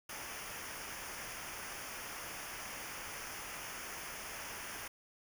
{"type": "noise with comb filter", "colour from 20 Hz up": "pink", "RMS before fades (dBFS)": -45, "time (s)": [0.09, 4.88], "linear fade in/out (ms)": 5, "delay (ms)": 0.25, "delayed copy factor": -0.75, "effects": []}